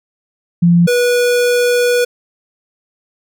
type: tone pair in turn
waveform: sine / square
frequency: 172.3 / 487.3 Hz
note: F3 / B4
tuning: -23 / -23 cents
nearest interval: octave + tritone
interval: 1800 cents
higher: second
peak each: -6 / -11 dBFS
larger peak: first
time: 0.62-0.87 / 0.87-2.05 s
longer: second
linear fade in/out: 10 ms
effects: none